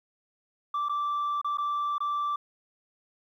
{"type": "tone with dropouts", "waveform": "sine", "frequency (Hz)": 1169, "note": "D6", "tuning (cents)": -8, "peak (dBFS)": -24, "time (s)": [0.74, 2.36], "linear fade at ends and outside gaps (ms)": 5, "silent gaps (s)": [[0.886, 0.894], [1.415, 1.445], [1.573, 1.583], [1.982, 2.004]], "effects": ["tanh soft clip ceiling -25 dBFS", "11-bit"]}